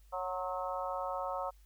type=harmonic tone with a mistuned harmonic; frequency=184.1 Hz; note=F#3; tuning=8 cents flat; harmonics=3 / 4 / 5 / 6 / 7; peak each=-39 / -40 / -41 / -42 / -42 dBFS; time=0.12-1.51 s; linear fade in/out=20 ms; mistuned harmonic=6; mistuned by=-39 cents; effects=added 50 Hz sine -57 dBFS peak until 1.65 s + white hiss -71 dBFS RMS until 1.65 s